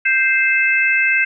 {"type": "harmonic tone", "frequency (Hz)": 523.3, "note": "C5", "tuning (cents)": 0, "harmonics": [3, 4, 5], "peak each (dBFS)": [-17, -17, -17], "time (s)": [0.05, 1.25], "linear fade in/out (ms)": 10, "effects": []}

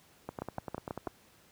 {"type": "two click trains", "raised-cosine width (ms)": 1, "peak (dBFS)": [-21, -23], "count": [5, 9], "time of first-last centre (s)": [[0.42, 1.071], [0.29, 1.074]], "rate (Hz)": [6.14, 10.2], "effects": ["pink hiss -62 dBFS RMS until 1.51 s", "high-pass 80 Hz 12 dB/octave"]}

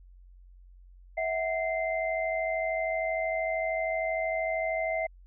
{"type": "tone cluster", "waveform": "sine", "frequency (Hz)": [648, 741, 2081], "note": ["E5", "F#5", "C7"], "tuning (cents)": [-30, 2, -10], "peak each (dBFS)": [-29, -35, -33], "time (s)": [1.17, 5.07], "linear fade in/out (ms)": 10, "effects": ["added 45 Hz sine -50 dBFS peak until 5.26 s"]}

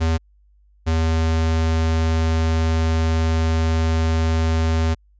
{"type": "tone pair in turn", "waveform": "square", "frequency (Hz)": [81.2, 80.9], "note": ["E2", "E2"], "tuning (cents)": [-26, -32], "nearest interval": "unison", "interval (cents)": 6, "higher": "first", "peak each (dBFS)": -17, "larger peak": "neither", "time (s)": [[0, 0.18], [0.86, 4.95]], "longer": "second", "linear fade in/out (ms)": 20, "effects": ["added 50 Hz sine -52 dBFS peak until 5.19 s", "resampled to 16000 Hz"]}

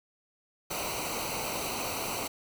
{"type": "noise with comb filter", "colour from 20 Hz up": "pink", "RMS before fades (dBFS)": -34, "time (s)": [0.7, 2.28], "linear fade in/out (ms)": 10, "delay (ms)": 0.58, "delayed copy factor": -0.8, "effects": []}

